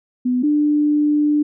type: tone pair in turn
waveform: sine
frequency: 249.7 / 296.9 Hz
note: B3 / D4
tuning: +19 / +19 cents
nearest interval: minor third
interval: 300 cents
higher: second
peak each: -15 / -13 dBFS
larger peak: second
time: 0.25-0.43 / 0.43-1.43 s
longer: second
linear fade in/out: 10 ms
effects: none